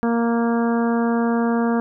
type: harmonic tone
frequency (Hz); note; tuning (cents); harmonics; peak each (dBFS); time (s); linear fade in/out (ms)
233.1; A#3; 0; 1 / 2 / 3 / 4 / 5 / 6 / 7; -18 / -24 / -28 / -30 / -32 / -34 / -35; 0.03-1.8; 0
effects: none